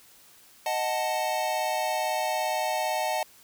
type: chord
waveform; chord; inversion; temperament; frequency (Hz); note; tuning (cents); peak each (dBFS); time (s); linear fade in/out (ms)
square; D# diminished; none; equal; 622.3 / 740 / 880; D#5 / F#5 / A5; 0 / 0 / 0; -31; 0.66-3.23; 2
effects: white hiss -55 dBFS RMS until 3.43 s